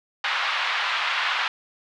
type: band-pass noise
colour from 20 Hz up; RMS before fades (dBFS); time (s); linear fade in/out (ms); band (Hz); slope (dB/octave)
pink; -25; 0.24-1.48; 2; 960 to 3600; 24
effects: none